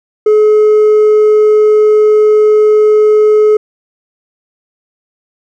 triangle tone with hard clipping, 426.2 Hz, G#4, 45 cents sharp, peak -3 dBFS, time 0.26-3.57 s, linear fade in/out 5 ms, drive 1 dB, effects none

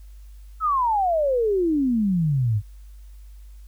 sine exponential sweep, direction down, 1326 to 98 Hz, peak -18 dBFS, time 0.6-2.62 s, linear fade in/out 50 ms, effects added 50 Hz sine -40 dBFS peak until 3.67 s + white hiss -62 dBFS RMS until 3.67 s

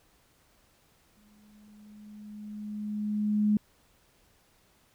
sine tone with exponential growth, 210 Hz, G#3, 19 cents sharp, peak -20 dBFS, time 1.17-3.57 s, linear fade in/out 2 ms, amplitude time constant 520 ms, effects pink hiss -65 dBFS RMS until 4.94 s

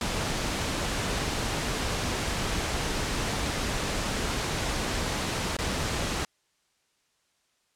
pink noise with dropouts, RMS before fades -29 dBFS, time 0.01-6.25 s, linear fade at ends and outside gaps 2 ms, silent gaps 5.568-5.587 s, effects white hiss -71 dBFS RMS until 7.75 s + low-pass 8000 Hz 12 dB/octave

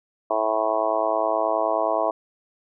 harmonic tone, 109.5 Hz, A2, 8 cents flat, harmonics 3 / 4 / 5 / 6 / 7 / 8 / 9 / 10, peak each -33 / -31 / -29 / -23 / -29 / -32 / -28 / -30 dBFS, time 0.3-2.11 s, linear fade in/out 5 ms, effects none

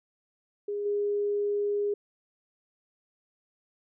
sine tone with level steps, 410 Hz, G#4, 22 cents flat, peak -29 / -25 dBFS, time 0.68-1.94 s, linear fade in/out 5 ms, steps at 0.85 s, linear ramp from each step 10 ms, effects none

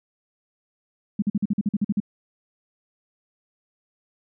sine tone bursts, 205.3 Hz, G#3, 20 cents flat, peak -18 dBFS, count 11, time 1.19-2.002 s, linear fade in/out 5 ms, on 32 ms, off 46 ms, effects none

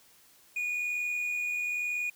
triangle tone pair together, 2375 / 2456 Hz, D7 / D#7, +19 / -23 cents, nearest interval minor second, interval 58 cents, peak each -40 / -28 dBFS, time 0.56-2.1 s, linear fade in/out 5 ms, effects white hiss -60 dBFS RMS until 2.15 s

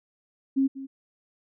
sine tone with echo, 270 Hz, C#4, 45 cents flat, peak -19 dBFS, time 0.56-0.68 s, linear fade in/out 20 ms, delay 190 ms, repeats 1, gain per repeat -15 dB, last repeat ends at 0.87 s, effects none

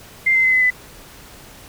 sine tone with pitch steps, 2093 / 2070 / 2048 / 2025 / 2003 Hz, C7 / C7 / C7 / B6 / B6, 0 / -19 / -38 / +43 / +24 cents, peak -12 dBFS, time 0.26-0.705 s, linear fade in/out 10 ms, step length 89 ms, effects pink hiss -42 dBFS RMS until 1.68 s

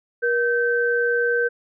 sine tone pair together, 476.4 / 1547 Hz, A#4 / G6, +38 / -23 cents, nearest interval octave + minor sixth, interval 2039 cents, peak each -20 / -21 dBFS, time 0.22-1.49 s, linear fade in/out 20 ms, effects none

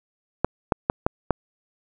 clicks, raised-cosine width 1 ms, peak -4 dBFS, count 5, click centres 0.446 / 0.722 / 0.899 / 1.065 / 1.307 s, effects none

